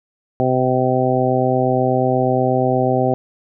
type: harmonic tone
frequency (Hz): 128.3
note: C3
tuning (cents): -34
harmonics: 1 / 2 / 3 / 4 / 5 / 6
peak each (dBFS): -21 / -21 / -21 / -21 / -21 / -21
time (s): 0.4-3.14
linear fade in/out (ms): 0
effects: none